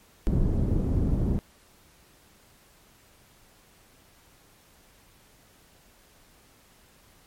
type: low-pass noise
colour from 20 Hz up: pink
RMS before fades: -24 dBFS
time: 0.27-1.39 s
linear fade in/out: 0 ms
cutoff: 240 Hz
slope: 12 dB/octave
effects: pink hiss -58 dBFS RMS until 7.26 s + MP3 64 kbps